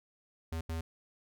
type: tone bursts at uneven times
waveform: square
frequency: 81.7 Hz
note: E2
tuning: 15 cents flat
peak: -35 dBFS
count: 2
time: 0.52-0.61 / 0.69-0.81 s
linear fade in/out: 5 ms
effects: none

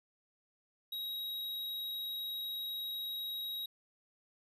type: tone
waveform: square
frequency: 3818 Hz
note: A#7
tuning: 41 cents sharp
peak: -38 dBFS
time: 0.92-3.66 s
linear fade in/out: 5 ms
effects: resampled to 32000 Hz

